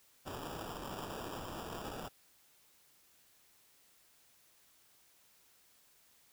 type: noise with sample-and-hold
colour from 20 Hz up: white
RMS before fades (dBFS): -44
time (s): 0.25-2.09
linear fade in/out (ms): 20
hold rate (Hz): 2100
effects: white hiss -67 dBFS RMS until 6.32 s